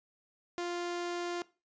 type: tone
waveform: sawtooth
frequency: 349.2 Hz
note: F4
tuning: in tune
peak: -30 dBFS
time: 0.58-1.42 s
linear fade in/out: 0 ms
effects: noise-tail reverb RT60 0.3 s tail -19 dB re dry + resampled to 16000 Hz